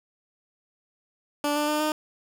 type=tone with pitch steps; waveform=15% pulse; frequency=292.2 / 296.8 / 301.5 / 306.2 Hz; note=D4 / D4 / D4 / D#4; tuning=-9 / +18 / +46 / -28 cents; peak=-17 dBFS; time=1.44-1.92 s; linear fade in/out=2 ms; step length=120 ms; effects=none